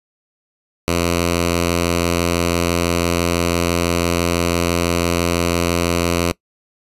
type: tone with notch filter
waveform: 5% pulse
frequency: 86 Hz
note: F2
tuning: 26 cents flat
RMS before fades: -18 dBFS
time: 0.88-6.32 s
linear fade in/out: 0 ms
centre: 810 Hz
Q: 1.5
effects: noise-tail reverb RT60 0.1 s tail -22 dB re dry + resampled to 32000 Hz